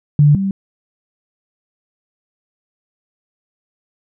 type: tone pair in turn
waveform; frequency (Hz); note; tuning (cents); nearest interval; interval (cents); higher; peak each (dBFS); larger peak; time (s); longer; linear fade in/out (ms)
sine; 146.83 / 194.76; D3 / G3; 0 / -11; perfect fourth; 489; second; -6 / -15; first; 0.19-0.35 / 0.35-0.51; neither; 2
effects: none